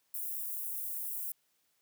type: high-pass noise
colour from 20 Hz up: white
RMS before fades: -38 dBFS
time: 0.14-1.32 s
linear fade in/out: 2 ms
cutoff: 11000 Hz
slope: 24 dB/octave
effects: white hiss -75 dBFS RMS until 1.81 s + high-pass 100 Hz 12 dB/octave